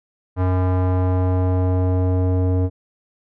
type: tone with low-pass filter sweep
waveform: square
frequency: 91.9 Hz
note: F#2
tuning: 11 cents flat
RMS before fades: -18 dBFS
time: 0.36-2.7 s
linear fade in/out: 50 ms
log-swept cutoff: 1100 to 510 Hz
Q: 1.3
effects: none